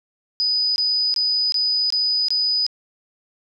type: tone bursts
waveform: sine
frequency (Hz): 4978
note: D#8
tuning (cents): 0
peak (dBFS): -17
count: 6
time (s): 0.4-2.665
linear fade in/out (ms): 0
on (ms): 360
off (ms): 21
effects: none